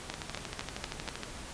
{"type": "two click trains", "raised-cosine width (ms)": 0.2, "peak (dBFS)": [-19, -17], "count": [15, 5], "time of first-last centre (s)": [[0.14, 1.234], [0.1, 1.088]], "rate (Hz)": [12.8, 4.05], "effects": ["pink hiss -44 dBFS RMS until 1.53 s", "resampled to 22050 Hz"]}